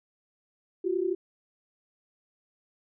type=tone pair together; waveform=sine; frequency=349.2 / 381.4 Hz; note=F4 / G4; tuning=0 / -47 cents; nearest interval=major second; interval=153 cents; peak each=-28 dBFS; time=0.84-1.15 s; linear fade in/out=10 ms; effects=none